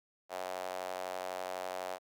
sawtooth tone with high-pass filter, 92 Hz, F#2, 9 cents flat, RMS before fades -40 dBFS, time 0.29-1.99 s, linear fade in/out 50 ms, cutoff 650 Hz, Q 3.4, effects none

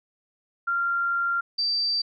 sine tone pair in turn, 1386 / 4662 Hz, F6 / D8, -14 / -14 cents, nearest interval octave + major sixth, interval 2100 cents, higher second, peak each -22 / -22 dBFS, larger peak neither, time 0.67-1.41 / 1.58-2.02 s, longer first, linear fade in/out 10 ms, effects none

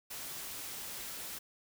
white noise, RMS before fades -43 dBFS, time 0.1-1.39 s, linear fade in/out 10 ms, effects none

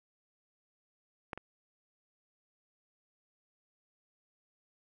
clicks, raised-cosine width 0.5 ms, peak -22 / -27 dBFS, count 2, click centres 1.332 / 1.376 s, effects none

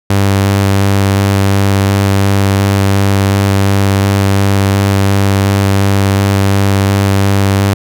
sawtooth tone with vibrato, 98.6 Hz, G2, 11 cents sharp, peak -4 dBFS, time 0.1-7.74 s, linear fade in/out 5 ms, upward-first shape square, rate 2.8 Hz, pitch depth 9 cents each way, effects none

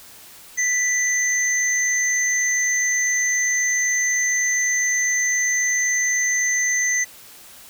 sine tone pair together, 1975.5 / 6232 Hz, B6 / G8, 0 / -11 cents, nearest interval octave + minor sixth, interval 1989 cents, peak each -20 / -21 dBFS, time 0.57-7.05 s, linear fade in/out 20 ms, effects white hiss -44 dBFS RMS until 7.69 s

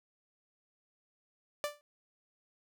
sawtooth tone with exponential decay, 588 Hz, D5, 2 cents sharp, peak -26 dBFS, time 1.64-1.81 s, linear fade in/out 0 ms, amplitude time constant 35 ms, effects none

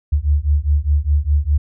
sine beating tone pair, 71 / 75.9 Hz, C#2 / D#2, +42 / -42 cents, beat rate 4.9 Hz, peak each -16 dBFS, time 0.12-1.58 s, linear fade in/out 10 ms, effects none

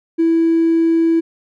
triangle tone with hard clipping, 329.6 Hz, E4, in tune, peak -11 dBFS, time 0.18-1.21 s, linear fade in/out 20 ms, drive 3 dB, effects none

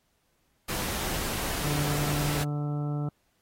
pink noise, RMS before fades -32 dBFS, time 0.68-2.44 s, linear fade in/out 10 ms
harmonic tone, 146.83 Hz, D3, in tune, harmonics 1 / 2 / 3 / 4 / 5 / 6 / 7 / 8 / 9, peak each -28 / -36 / -43 / -45 / -44 / -53 / -55 / -57 / -47 dBFS, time 1.64-3.09 s, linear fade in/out 2 ms
effects pink hiss -72 dBFS RMS until 3.41 s + AAC 48 kbps

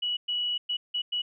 sine tone bursts at uneven times, 2934 Hz, F#7, 15 cents flat, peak -26 dBFS, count 5, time 0.02-0.17 / 0.28-0.58 / 0.69-0.77 / 0.94-1.02 / 1.12-1.22 s, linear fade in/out 10 ms, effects none

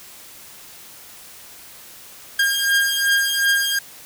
sawtooth beating tone pair, 1612 / 1614.7 Hz, G6 / G#6, +48 / -49 cents, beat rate 2.7 Hz, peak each -17 / -15 dBFS, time 2.39-3.79 s, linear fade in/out 5 ms, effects white hiss -42 dBFS RMS until 4.05 s

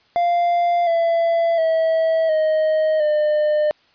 triangle tone with pitch steps, 695 / 670.9 / 647.7 / 625.3 / 603.6 Hz, F5 / E5 / E5 / D#5 / D5, -9 / +30 / -31 / +8 / +47 cents, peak -13 dBFS, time 0.16-3.71 s, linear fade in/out 0 ms, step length 710 ms, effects white hiss -57 dBFS RMS until 3.94 s + resampled to 11025 Hz

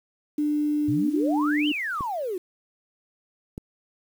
sine tone, 297.4 Hz, D4, 22 cents sharp, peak -21 dBFS, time 0.38-1.72 s, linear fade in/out 5 ms
sine exponential two-way sweep, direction up then down, 110 to 3135 to 343.9 Hz, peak -26 dBFS, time 0.88-2.38 s, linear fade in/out 5 ms, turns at 1.68 s
clicks, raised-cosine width 3 ms, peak -21 dBFS, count 2, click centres 2.008 / 3.579 s
effects 8-bit

